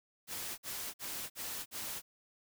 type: noise bursts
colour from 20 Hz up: white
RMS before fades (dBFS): -41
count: 5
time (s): 0.27-2.02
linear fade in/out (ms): 50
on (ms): 310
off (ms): 50
effects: none